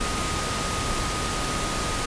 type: tone in noise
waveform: sine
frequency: 1244.5 Hz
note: D#6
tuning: in tune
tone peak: -32 dBFS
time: 0-2.06 s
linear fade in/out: 10 ms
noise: pink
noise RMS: -27 dBFS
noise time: 0-2.06 s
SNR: -8 dB
effects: resampled to 22050 Hz